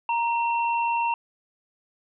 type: tone pair together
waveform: sine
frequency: 934.6 / 2713 Hz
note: A#5 / E7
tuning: +4 / +49 cents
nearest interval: octave + tritone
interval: 1845 cents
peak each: -22 / -30 dBFS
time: 0.09-1.14 s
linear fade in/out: 2 ms
effects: none